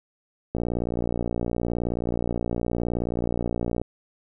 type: click train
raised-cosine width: 2 ms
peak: -13 dBFS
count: 194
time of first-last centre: 0.55-3.816 s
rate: 59.1 Hz
effects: none